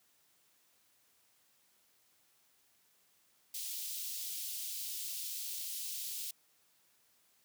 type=high-pass noise; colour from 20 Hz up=white; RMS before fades=-41 dBFS; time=3.54-6.31 s; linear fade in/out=5 ms; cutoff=3100 Hz; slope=24 dB/octave; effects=white hiss -71 dBFS RMS until 7.44 s + high-pass 80 Hz 12 dB/octave